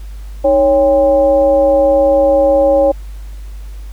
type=tone with frequency modulation; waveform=sine; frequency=554.4 Hz; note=C#5; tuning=in tune; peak=-7 dBFS; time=0.44-2.92 s; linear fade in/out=10 ms; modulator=243 Hz; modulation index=0.58; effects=added 50 Hz sine -25 dBFS peak until 3.92 s + pink hiss -46 dBFS RMS until 3.92 s